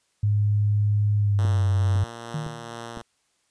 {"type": "tone with pitch glide", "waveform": "sine", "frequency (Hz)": [103.83, 96.88], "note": ["G#2", "G2"], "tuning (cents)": [0, -20], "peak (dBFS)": -18, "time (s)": [0.23, 2.04], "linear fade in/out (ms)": 5, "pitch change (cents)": -120, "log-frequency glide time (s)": [1.18, 1.64]}
{"type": "tone with tremolo", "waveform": "5% pulse", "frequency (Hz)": 116.54, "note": "A#2", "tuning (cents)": 0, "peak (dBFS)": -23, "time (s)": [1.39, 3.02], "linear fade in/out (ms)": 0, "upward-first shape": "sine", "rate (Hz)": 2.3, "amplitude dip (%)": 25}
{"type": "click train", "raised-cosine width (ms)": 3, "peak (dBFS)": -23, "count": 4, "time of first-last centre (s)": [1.45, 2.973], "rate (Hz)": 1.97}
{"type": "tone with exponential decay", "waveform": "sine", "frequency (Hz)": 152.8, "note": "D#3", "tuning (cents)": -31, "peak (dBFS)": -24, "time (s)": [2.34, 2.9], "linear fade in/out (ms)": 5, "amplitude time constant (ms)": 120}
{"effects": ["white hiss -69 dBFS RMS until 3.5 s", "resampled to 22050 Hz"]}